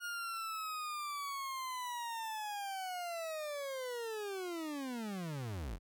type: linear sweep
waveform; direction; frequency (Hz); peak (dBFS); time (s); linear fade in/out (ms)
40% pulse; down; 1435 to 38.16; -38; 0-5.79; 50
effects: none